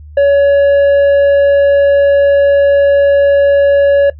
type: tone with tanh clipping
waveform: sine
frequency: 563 Hz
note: C#5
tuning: 27 cents sharp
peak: -6 dBFS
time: 0.17-4.1 s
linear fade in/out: 5 ms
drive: 6 dB
effects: noise-tail reverb RT60 0.1 s tail -19 dB re dry + added 75 Hz sine -30 dBFS peak until 4.19 s